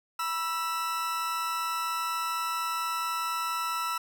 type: tone pair together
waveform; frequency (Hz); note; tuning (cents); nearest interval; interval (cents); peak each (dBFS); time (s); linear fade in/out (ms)
40% pulse; 973.4 / 1326; B5 / E6; -25 / +10; perfect fourth; 535; -34 / -29; 0.19-3.98; 5
effects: none